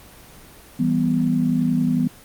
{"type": "chord", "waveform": "sine", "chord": "E minor", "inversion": "none", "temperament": "equal", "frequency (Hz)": [164.81, 196, 246.9], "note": ["E3", "G3", "B3"], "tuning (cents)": [0, 0, 0], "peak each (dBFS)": [-22, -24, -19], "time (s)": [0.79, 2.08], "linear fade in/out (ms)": 10, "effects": ["pink hiss -45 dBFS RMS until 2.24 s", "Opus 24 kbps"]}